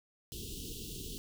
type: band-stop noise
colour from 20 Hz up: pink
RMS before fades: -43 dBFS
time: 0.32-1.18 s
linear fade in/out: 0 ms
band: 460 to 2800 Hz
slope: 96 dB/octave
effects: none